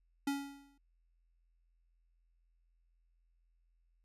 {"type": "tone with exponential decay", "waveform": "square", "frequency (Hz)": 280, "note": "C#4", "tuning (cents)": 18, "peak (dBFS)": -31, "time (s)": [0.27, 0.78], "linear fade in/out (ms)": 5, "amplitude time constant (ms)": 110, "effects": ["added 42 Hz sine -70 dBFS peak until 4.04 s", "resampled to 32000 Hz"]}